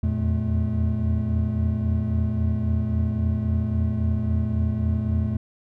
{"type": "tone cluster", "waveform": "triangle", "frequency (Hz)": [80.8, 84.5, 115.1, 215.7], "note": ["E2", "E2", "A#2", "A3"], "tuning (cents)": [-34, 43, -22, -34], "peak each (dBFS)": [-27, -22, -24, -25], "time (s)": [0.03, 5.37], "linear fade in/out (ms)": 5, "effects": []}